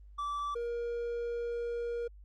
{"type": "tone pair in turn", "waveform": "triangle", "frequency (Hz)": [1160, 472.7], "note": ["D6", "A#4"], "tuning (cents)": [-22, 24], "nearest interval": "octave + major third", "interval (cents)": 1554, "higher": "first", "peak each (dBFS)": [-31, -31], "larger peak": "neither", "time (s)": [[0.18, 0.55], [0.55, 2.08]], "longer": "second", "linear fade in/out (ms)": 10, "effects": ["added 50 Hz sine -50 dBFS peak until 2.24 s", "Opus 24 kbps"]}